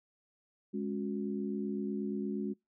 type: tone cluster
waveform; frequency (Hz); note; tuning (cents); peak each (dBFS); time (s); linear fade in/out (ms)
sine; 207.3 / 275.6 / 364.8; G#3 / C#4 / F#4; -3 / -10 / -24; -35 / -39 / -39; 0.73-2.54; 20
effects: noise-tail reverb RT60 0.2 s tail -26 dB re dry